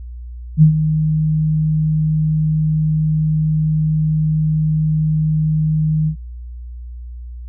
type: tone with ADSR envelope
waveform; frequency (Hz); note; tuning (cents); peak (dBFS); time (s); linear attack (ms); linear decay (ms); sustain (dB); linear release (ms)
sine; 155.56; D#3; 0; -3; 0.57-6.16; 51; 100; -10; 87
effects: added 60 Hz sine -28 dBFS peak until 7.48 s